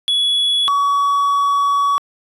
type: tone pair in turn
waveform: triangle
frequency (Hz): 3387 / 1130.3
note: G#7 / C#6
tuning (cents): +33 / +33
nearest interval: octave + perfect fifth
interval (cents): 1900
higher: first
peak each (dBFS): -12 / -11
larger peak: second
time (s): 0.08-0.68 / 0.68-1.98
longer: second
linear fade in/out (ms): 0
effects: resampled to 32000 Hz